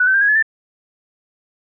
sine tone with pitch steps, 1480 / 1534.8 / 1591.7 / 1650.7 / 1711.9 / 1775.3 Hz, F#6 / G6 / G6 / G#6 / A6 / A6, 0 / -37 / +26 / -11 / -48 / +15 cents, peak -11 dBFS, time 0-0.426 s, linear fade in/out 5 ms, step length 71 ms, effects none

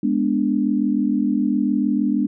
sine chord, G# diminished, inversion none, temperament equal, 207.7 / 246.9 / 293.7 Hz, G#3 / B3 / D4, 0 / 0 / 0 cents, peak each -21 dBFS, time 0.03-2.27 s, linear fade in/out 5 ms, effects none

